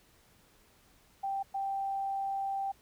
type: tone bursts at uneven times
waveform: sine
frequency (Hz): 784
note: G5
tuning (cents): 0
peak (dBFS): -31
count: 2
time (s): 1.23-1.43 / 1.54-2.72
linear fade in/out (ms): 10
effects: pink hiss -64 dBFS RMS until 2.81 s